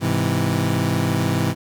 25% pulse chord, Ab augmented, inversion none, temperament equal, 103.83 / 130.81 / 164.81 Hz, Ab2 / C3 / E3, 0 / 0 / 0 cents, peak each -19 dBFS, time 0-1.55 s, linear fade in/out 50 ms, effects none

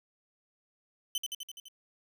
sawtooth tone with echo, 3046 Hz, F#7, 50 cents sharp, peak -26 dBFS, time 1.15-1.18 s, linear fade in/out 2 ms, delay 84 ms, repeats 6, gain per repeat -3 dB, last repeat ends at 1.684 s, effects none

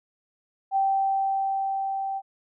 sine tone with level ramp, 779 Hz, G5, 11 cents flat, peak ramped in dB -19 to -27 dBFS, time 0.71-2.22 s, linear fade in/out 50 ms, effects none

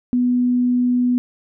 sine tone, 246.9 Hz, B3, in tune, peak -14 dBFS, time 0.13-1.18 s, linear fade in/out 0 ms, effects none

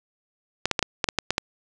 clicks, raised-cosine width 0.2 ms, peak -4 dBFS, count 9, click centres 0.656 / 0.713 / 0.792 / 0.827 / 1.042 / 1.088 / 1.187 / 1.306 / 1.381 s, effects resampled to 24000 Hz + 7-bit

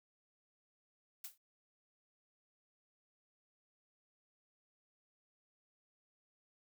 blue noise with exponential decay, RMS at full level -41 dBFS, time 1.24-1.38 s, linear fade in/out 5 ms, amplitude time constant 29 ms, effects none

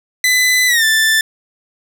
sawtooth tone with pitch glide, 2006 to 1766.6 Hz, B6 to A6, +26 to +6 cents, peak -7 dBFS, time 0.24-1.21 s, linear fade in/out 2 ms, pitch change -220 cents, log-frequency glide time 0.67-0.84 s, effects none

